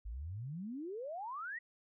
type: exponential sweep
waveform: sine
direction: up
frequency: 49 to 1970 Hz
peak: -40 dBFS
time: 0.05-1.59 s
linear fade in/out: 10 ms
effects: none